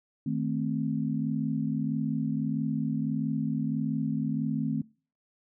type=chord; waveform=sine; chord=A diminished; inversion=second; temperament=equal; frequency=155.56 / 220 / 261.6 Hz; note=Eb3 / A3 / C4; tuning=0 / 0 / 0 cents; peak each=-31 dBFS; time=0.26-4.82 s; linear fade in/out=5 ms; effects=noise-tail reverb RT60 0.4 s tail -24 dB re dry